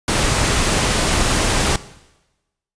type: noise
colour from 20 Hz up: pink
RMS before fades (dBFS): -17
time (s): 0.08-1.76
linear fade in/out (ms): 2
effects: noise-tail reverb RT60 1.0 s tail -17 dB re dry + resampled to 22050 Hz